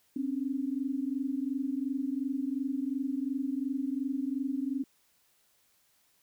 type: tone pair together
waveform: sine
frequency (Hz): 261.6 / 284.4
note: C4 / C#4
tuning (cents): 0 / +45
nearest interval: minor second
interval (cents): 145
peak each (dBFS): -32 / -33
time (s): 0.16-4.84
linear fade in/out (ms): 5
effects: white hiss -69 dBFS RMS until 6.22 s